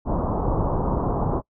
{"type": "low-pass noise", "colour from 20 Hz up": "pink", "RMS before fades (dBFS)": -23, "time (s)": [0.05, 1.42], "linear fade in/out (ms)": 50, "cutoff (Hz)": 1100, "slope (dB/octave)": 48, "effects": ["noise-tail reverb RT60 0.1 s tail -24 dB re dry"]}